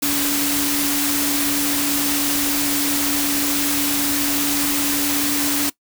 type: tone in noise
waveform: sine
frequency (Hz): 286.8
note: D4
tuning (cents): -41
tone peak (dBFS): -22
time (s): 0.02-5.7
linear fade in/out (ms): 10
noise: white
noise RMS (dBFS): -21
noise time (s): 0.02-5.7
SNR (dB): -4
effects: noise-tail reverb RT60 0.1 s tail -20 dB re dry